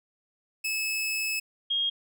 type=tone pair in turn; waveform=sawtooth / sine; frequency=2596 / 3251 Hz; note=E7 / G#7; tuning=-27 / -38 cents; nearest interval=major third; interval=389 cents; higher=second; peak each=-24 dBFS; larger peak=neither; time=0.64-1.4 / 1.7-1.9 s; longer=first; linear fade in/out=10 ms; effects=none